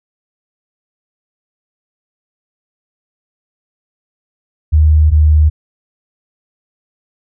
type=tone pair in turn; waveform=sine; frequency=77 / 76.51 Hz; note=D#2 / D#2; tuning=-17 / -29 cents; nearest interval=unison; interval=12 cents; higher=first; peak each=-5 dBFS; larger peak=neither; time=4.72-5.11 / 5.11-5.5 s; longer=neither; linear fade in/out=20 ms; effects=none